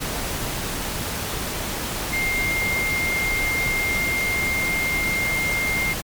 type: tone in noise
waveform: sine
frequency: 2114 Hz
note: C7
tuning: 17 cents sharp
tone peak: -21 dBFS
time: 2.12-5.94 s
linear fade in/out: 20 ms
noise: pink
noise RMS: -27 dBFS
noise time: 0-6.02 s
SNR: +3 dB
effects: MP3 96 kbps